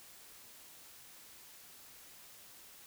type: silence
effects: white hiss -56 dBFS RMS until 2.86 s